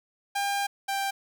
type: tone pair in turn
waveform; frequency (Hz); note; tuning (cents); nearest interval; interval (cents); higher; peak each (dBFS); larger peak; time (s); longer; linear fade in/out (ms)
sawtooth; 801 / 788.1; G5 / G5; +37 / +9; unison; 28; first; -22 / -23; first; 0.35-0.67 / 0.88-1.11; first; 10
effects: none